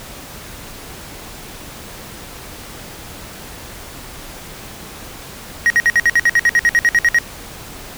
triangle tone bursts, 1887 Hz, A#6, 21 cents sharp, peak -7 dBFS, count 16, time 5.66-7.186 s, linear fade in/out 0 ms, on 41 ms, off 58 ms, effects pink hiss -34 dBFS RMS until 7.97 s

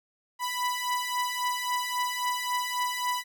sawtooth beating tone pair, 987.8 / 991.5 Hz, B5 / B5, 0 / +7 cents, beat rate 3.7 Hz, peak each -28 / -26 dBFS, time 0.39-3.24 s, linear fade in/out 50 ms, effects none

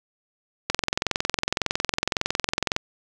click train, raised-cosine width 0.2 ms, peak -4 dBFS, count 46, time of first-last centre 0.7-2.764 s, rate 21.8 Hz, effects none

